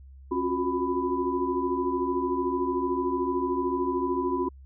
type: tone cluster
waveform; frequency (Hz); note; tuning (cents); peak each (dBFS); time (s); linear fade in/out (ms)
sine; 271.8 / 354.3 / 367.7 / 995; C#4 / F4 / F#4 / B5; -34 / +25 / -11 / +13; -30; 0.31-4.49; 10
effects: added 67 Hz sine -45 dBFS peak until 4.65 s